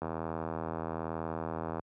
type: click train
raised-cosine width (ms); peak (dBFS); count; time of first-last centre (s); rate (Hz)
1; -21; 145; 0.02-1.796; 81.1
effects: high-pass 80 Hz 12 dB/octave